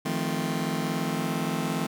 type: chord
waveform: sawtooth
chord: F dominant seventh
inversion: third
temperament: just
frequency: 157.15 / 174.61 / 218.3 / 261.9 Hz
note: Eb3 / F3 / A3 / C4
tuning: +18 / 0 / -13 / +2 cents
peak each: -28 dBFS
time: 0.05-1.87 s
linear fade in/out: 10 ms
effects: none